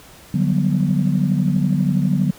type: chord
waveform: sine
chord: G major seventh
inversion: second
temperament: just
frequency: 147 / 183.75 / 196 / 245 Hz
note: D3 / F#3 / G3 / B3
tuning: +2 / -12 / 0 / -14 cents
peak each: -19 / -18 / -22 / -23 dBFS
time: 0.34-2.31 s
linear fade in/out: 5 ms
effects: tanh soft clip ceiling -6 dBFS + pink hiss -44 dBFS RMS until 2.38 s